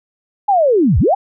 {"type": "linear two-way sweep", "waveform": "sine", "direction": "down then up", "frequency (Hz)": [844, 56, 844], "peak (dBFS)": -9, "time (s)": [0.48, 1.15], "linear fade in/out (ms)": 10, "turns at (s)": 0.99, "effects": []}